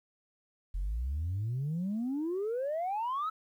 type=exponential sweep; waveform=sine; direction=up; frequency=42.34 to 1324 Hz; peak=-29 dBFS; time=0.74-3.3 s; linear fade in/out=10 ms; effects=tanh soft clip ceiling -28 dBFS + 11-bit